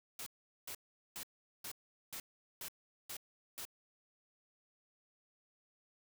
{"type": "noise bursts", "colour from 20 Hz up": "white", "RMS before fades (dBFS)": -45, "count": 8, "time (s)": [0.19, 3.652], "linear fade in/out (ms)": 2, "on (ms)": 74, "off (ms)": 410, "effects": []}